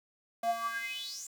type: tone with high-pass filter sweep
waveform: square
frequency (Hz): 229.8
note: A#3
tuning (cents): -25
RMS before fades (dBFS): -36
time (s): 0.43-1.27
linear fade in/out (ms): 5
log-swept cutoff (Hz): 570 to 7600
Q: 8.4
effects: 9-bit